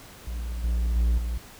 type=tone with level steps; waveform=triangle; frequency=58.27 Hz; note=A#1; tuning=in tune; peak=-27 / -20 / -17 / -24 dBFS; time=0.27-1.38 s; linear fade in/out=5 ms; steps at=0.64 / 0.96 / 1.18 s; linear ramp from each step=2 ms; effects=pink hiss -47 dBFS RMS until 1.59 s